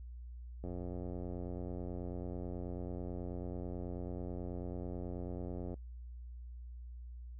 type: click train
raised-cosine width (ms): 2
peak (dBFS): -30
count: 456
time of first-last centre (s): 0.64-5.741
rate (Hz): 89.2
effects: noise-tail reverb RT60 0.1 s tail -23 dB re dry + added 60 Hz sine -45 dBFS peak until 7.39 s